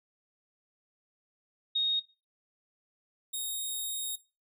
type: tone pair in turn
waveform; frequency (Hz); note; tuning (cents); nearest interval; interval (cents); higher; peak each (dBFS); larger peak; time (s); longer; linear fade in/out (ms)
sine / 10% pulse; 3729 / 3729; A#7 / A#7; 0 / 0; unison; 0; neither; -25; neither; 1.75-2 / 3.33-4.16; second; 10
effects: noise-tail reverb RT60 0.3 s tail -20 dB re dry